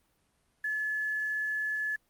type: tone with quantisation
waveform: sine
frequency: 1718 Hz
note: A6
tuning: 42 cents flat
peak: -29 dBFS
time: 0.64-1.96 s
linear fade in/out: 5 ms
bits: 9
effects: pink hiss -72 dBFS RMS until 2.09 s + Opus 32 kbps